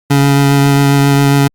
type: tone with vibrato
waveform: 25% pulse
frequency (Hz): 140.2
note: C#3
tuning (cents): +20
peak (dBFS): -3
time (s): 0.1-1.48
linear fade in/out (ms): 10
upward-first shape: triangle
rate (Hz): 7.4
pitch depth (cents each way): 14
effects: Opus 48 kbps